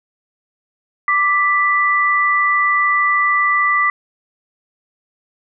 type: tone pair together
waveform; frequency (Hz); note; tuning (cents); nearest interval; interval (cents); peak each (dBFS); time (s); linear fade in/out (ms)
sine; 1174.7 / 1978.7; D6 / B6; 0 / +3; major sixth; 903; -15; 1.08-3.9; 2
effects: none